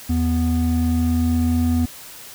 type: tone pair together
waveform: triangle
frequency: 82 / 245.7 Hz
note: E2 / B3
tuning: -9 / -9 cents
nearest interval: octave + perfect fifth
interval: 1900 cents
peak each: -17 dBFS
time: 0.09-1.86 s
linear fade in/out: 10 ms
effects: white hiss -39 dBFS RMS until 2.34 s